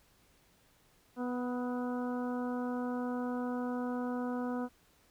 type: harmonic tone with a mistuned harmonic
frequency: 246.9 Hz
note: B3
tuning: in tune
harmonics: 1 / 2 / 3 / 4 / 5 / 6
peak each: -34 / -40 / -44 / -46 / -48 / -50 dBFS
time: 1.16-4.69 s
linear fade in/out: 50 ms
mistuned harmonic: 5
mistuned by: +26 cents
effects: pink hiss -67 dBFS RMS until 5.1 s